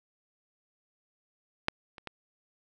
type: clicks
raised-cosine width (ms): 0.3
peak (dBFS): -9 / -29 / -22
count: 3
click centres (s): 1.684 / 1.982 / 2.073
effects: none